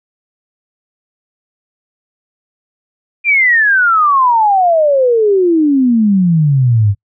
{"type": "exponential sweep", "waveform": "sine", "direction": "down", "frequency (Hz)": [2428, 97.3], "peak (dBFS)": -7, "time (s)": [3.24, 6.95], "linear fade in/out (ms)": 50, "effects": ["noise-tail reverb RT60 0.1 s tail -26 dB re dry"]}